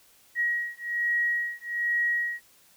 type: beating tone pair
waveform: sine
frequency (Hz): 1900 / 1901.2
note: A#6 / A#6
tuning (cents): +33 / +34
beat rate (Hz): 1.2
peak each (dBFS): -28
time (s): 0.35-2.41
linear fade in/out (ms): 50
effects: white hiss -59 dBFS RMS until 2.76 s